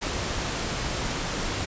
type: noise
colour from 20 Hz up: pink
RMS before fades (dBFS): -29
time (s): 0.01-1.66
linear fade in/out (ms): 20
effects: resampled to 16000 Hz